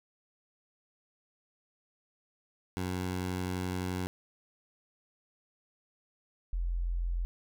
15% pulse / sine tone pair in turn, 91.6 / 43.23 Hz, F#2 / F1, -17 / -17 cents, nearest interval octave + minor second, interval 1300 cents, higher first, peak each -26 / -29 dBFS, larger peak first, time 2.77-4.07 / 6.53-7.25 s, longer first, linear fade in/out 0 ms, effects none

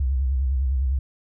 sine tone with vibrato, 66 Hz, C2, 16 cents sharp, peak -19 dBFS, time 0-0.99 s, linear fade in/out 5 ms, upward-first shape sine, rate 9.9 Hz, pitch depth 110 cents each way, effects none

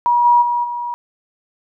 sine tone with level steps, 960 Hz, B5, 49 cents flat, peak -11 / -8 / -15 / -21 dBFS, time 0.06-0.94 s, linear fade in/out 0 ms, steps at 0.24 / 0.41 / 0.63 s, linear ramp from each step 20 ms, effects none

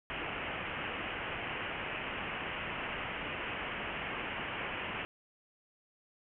white low-pass noise, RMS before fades -39 dBFS, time 0.1-5.05 s, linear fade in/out 0 ms, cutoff 3000 Hz, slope 96 dB/octave, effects none

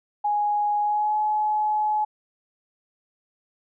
sine tone with pitch glide, 830.6 to 850 Hz, G#5 to G#5, 0 to +40 cents, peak -20 dBFS, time 0.24-2.05 s, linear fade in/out 10 ms, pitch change +40 cents, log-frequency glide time 0.81-1.16 s, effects none

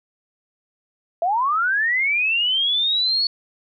sine linear sweep, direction up, 650 to 4435 Hz, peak -17 dBFS, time 1.22-3.27 s, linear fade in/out 2 ms, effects none

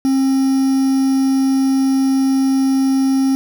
triangle tone with quantisation, 267.4 Hz, C4, 38 cents sharp, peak -10 dBFS, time 0.05-3.35 s, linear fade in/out 0 ms, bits 5, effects none

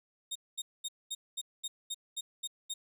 25% pulse tone bursts, 3700 Hz, A#7, 14 cents flat, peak -31 dBFS, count 10, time 0.31-2.74 s, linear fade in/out 10 ms, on 45 ms, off 220 ms, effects none

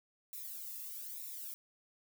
violet noise with flanger, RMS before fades -45 dBFS, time 0.33-1.54 s, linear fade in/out 0 ms, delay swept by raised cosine 0.64 to 1.31 ms, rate 1.1 Hz, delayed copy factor -0.95, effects none

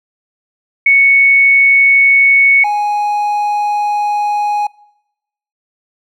sine / triangle tone pair in turn, 2217 / 830.4 Hz, C#7 / G#5, 0 / 0 cents, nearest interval octave + perfect fourth, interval 1700 cents, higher first, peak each -5 / -10 dBFS, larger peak first, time 0.86-2.64 / 2.64-4.67 s, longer second, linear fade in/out 5 ms, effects noise-tail reverb RT60 0.9 s tail -24 dB re dry

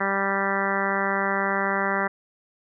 harmonic tone, 196.3 Hz, G3, 3 cents sharp, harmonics 1 / 2 / 3 / 4 / 5 / 6 / 7 / 8 / 9 / 10, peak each -31 / -31 / -31 / -31 / -31 / -31 / -31 / -31 / -31 / -31 dBFS, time 0-2.08 s, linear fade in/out 10 ms, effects none

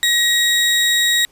35% pulse tone pair together, 1898 / 3796 Hz, A#6 / A#7, +31 / +31 cents, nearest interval octave, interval 1200 cents, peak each -15 dBFS, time 0.03-1.25 s, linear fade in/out 0 ms, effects pink hiss -54 dBFS RMS until 1.31 s + resampled to 32000 Hz

